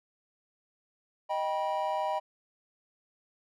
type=chord; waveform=triangle; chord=Eb augmented; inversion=none; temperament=equal with one note detuned; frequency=622.3 / 784 / 970.8 Hz; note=Eb5 / G5 / B5; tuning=0 / 0 / -30 cents; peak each=-31 dBFS; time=1.29-2.2 s; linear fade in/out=20 ms; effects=none